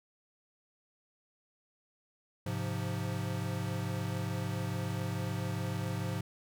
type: chord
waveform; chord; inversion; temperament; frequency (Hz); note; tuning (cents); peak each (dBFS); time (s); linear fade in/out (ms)
square; F minor; first; equal; 103.83 / 130.81 / 174.61; Ab2 / C3 / F3; 0 / 0 / 0; -37 / -39 / -39; 2.46-6.21; 5
effects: none